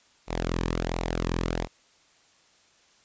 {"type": "tone with flanger", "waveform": "sawtooth", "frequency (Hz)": 42.48, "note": "F1", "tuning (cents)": -47, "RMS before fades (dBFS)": -29, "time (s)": [0.27, 1.68], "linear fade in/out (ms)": 50, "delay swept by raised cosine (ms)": [0.62, 1.45], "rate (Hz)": 1.4, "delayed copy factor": -0.6, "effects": ["white hiss -61 dBFS RMS until 3.04 s", "resampled to 16000 Hz"]}